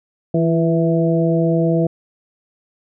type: harmonic tone with a mistuned harmonic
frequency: 164.5 Hz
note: E3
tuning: 3 cents flat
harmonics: 1 / 2 / 3 / 4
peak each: -16 / -19 / -21 / -22 dBFS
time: 0.34-1.87 s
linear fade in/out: 5 ms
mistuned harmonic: 2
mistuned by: +34 cents
effects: none